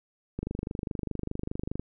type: click train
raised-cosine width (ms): 3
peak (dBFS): -19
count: 36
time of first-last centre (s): 0.39-1.796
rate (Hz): 24.9
effects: none